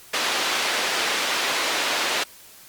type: band-pass noise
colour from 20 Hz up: white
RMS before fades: -24 dBFS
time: 0.13-2.24 s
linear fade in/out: 10 ms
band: 360 to 3800 Hz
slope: 12 dB/octave
effects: white hiss -47 dBFS RMS until 2.68 s + Opus 48 kbps